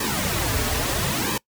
pink noise with flanger, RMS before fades -24 dBFS, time 0-1.38 s, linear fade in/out 5 ms, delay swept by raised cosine 1.4 to 5.9 ms, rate 0.75 Hz, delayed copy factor -0.9, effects noise-tail reverb RT60 0.1 s tail -23 dB re dry

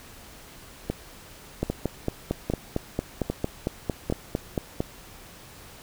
two click trains, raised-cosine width 2 ms, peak -12 / -11 dBFS, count 5 / 15, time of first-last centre 0.9-4.1 / 1.63-4.805 s, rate 1.25 / 4.41 Hz, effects pink hiss -47 dBFS RMS until 5.82 s

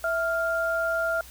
sine tone pair together, 659.2 / 1396.9 Hz, E5 / F6, 0 / 0 cents, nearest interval octave + minor second, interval 1300 cents, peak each -26 dBFS, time 0.04-1.21 s, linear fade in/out 2 ms, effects added 60 Hz sine -48 dBFS peak until 1.3 s + white hiss -48 dBFS RMS until 1.3 s

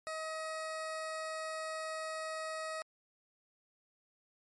20% pulse tone, 634 Hz, D#5, 32 cents sharp, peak -33 dBFS, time 0.07-2.82 s, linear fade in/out 0 ms, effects MP3 48 kbps

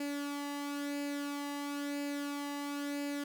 sawtooth tone with flanger, 286.3 Hz, D4, 44 cents flat, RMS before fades -38 dBFS, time 0-3.24 s, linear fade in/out 5 ms, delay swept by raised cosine 0.42 to 1.04 ms, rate 0.99 Hz, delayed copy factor +0.5, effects none

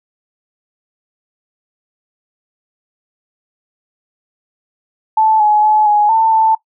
sine tone with pitch steps, 875 / 844 / 855 / 835 / 893 / 885 Hz, A5 / G#5 / A5 / G#5 / A5 / A5, -10 / +28 / -50 / +9 / +25 / +10 cents, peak -8 dBFS, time 5.17-6.55 s, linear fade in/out 5 ms, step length 230 ms, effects noise-tail reverb RT60 0.1 s tail -18 dB re dry

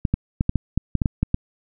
clicks, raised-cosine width 5 ms, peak -6 dBFS, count 11, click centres 0.052 / 0.14 / 0.409 / 0.494 / 0.557 / 0.776 / 0.953 / 1.018 / 1.058 / 1.23 / 1.344 s, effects none

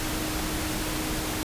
sine tone in noise, 311.1 Hz, D#4, in tune, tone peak -34 dBFS, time 0-1.43 s, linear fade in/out 0 ms, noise pink, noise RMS -30 dBFS, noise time 0-1.43 s, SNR -7 dB, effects resampled to 32000 Hz

